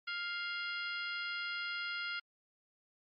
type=harmonic tone with a mistuned harmonic; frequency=700 Hz; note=F5; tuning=4 cents sharp; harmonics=2 / 3 / 4 / 5 / 6 / 7; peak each=-39 / -43 / -45 / -47 / -49 / -50 dBFS; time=0.07-2.2 s; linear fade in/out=10 ms; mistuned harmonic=5; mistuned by=-86 cents; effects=MP3 32 kbps